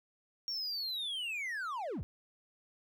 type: linear sweep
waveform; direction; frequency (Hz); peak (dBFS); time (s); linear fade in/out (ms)
triangle; down; 5588 to 37.4; -34; 0.48-2.03; 0
effects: none